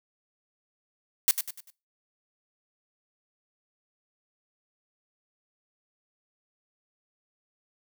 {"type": "noise with echo", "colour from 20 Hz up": "blue", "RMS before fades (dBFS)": -20, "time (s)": [1.28, 1.31], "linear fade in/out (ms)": 0, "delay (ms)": 98, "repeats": 4, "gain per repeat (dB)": -8, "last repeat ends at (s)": 1.702, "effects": ["noise-tail reverb RT60 0.3 s tail -22 dB re dry"]}